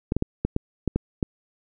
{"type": "clicks", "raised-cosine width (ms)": 3, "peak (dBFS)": -9, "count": 8, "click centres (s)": [0.121, 0.166, 0.224, 0.45, 0.564, 0.877, 0.96, 1.228], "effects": []}